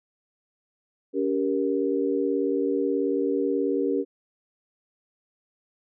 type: chord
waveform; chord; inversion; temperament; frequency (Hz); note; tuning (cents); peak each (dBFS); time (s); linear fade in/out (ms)
sine; G diminished; second; just; 282.2 / 392 / 470.4; Db4 / G4 / Bb4; +31 / 0 / +16; -26 / -26 / -27; 1.13-4.05; 50
effects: none